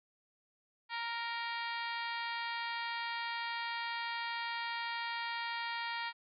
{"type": "harmonic tone", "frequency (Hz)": 466.2, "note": "A#4", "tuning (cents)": 0, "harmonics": [2, 3, 4, 5, 6, 7, 8, 9, 10], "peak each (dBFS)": [-40, -45, -42, -45, -50, -48, -51, -50, -52], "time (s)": [0.89, 6.13], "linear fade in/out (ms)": 50, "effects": []}